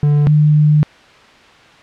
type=tone pair in turn; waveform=triangle / sine; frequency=146.83 / 150.61 Hz; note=D3 / D3; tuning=0 / +44 cents; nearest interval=unison; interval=44 cents; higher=second; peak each=-7 dBFS; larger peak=neither; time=0.03-0.27 / 0.27-0.83 s; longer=second; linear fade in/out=0 ms; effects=white hiss -43 dBFS RMS until 1.82 s + low-pass 3000 Hz 12 dB/octave